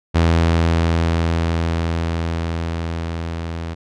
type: tone with level ramp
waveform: sawtooth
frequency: 83.1 Hz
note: E2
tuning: 15 cents sharp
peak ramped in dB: -8 to -21 dBFS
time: 0.14-3.75 s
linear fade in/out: 20 ms
effects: low-pass 5000 Hz 12 dB/octave